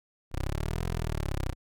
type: exponential two-way sweep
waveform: 15% pulse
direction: up then down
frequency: 30.87 to 43.65 to 30.87 Hz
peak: -23 dBFS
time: 0.31-1.55 s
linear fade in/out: 50 ms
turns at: 0.85 s
effects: none